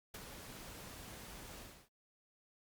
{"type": "noise with ADSR envelope", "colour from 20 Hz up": "pink", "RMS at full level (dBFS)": -45, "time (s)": [0.14, 1.89], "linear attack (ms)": 5, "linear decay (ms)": 29, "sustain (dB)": -6, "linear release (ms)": 310, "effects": ["Opus 48 kbps"]}